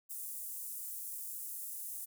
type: high-pass noise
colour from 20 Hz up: pink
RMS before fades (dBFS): -43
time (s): 0.09-2.06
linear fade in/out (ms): 20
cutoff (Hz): 9200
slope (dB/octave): 24
effects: none